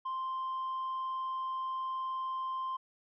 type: tone with tanh clipping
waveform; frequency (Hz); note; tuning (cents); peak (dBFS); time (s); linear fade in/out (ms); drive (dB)
sine; 1046.5; C6; 0; -34; 0.05-2.77; 10; 1
effects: none